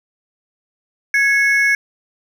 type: ring-modulated tone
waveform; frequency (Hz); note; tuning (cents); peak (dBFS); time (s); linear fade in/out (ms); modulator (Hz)
triangle; 1931; B6; -39; -7; 1.14-1.75; 2; 264
effects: none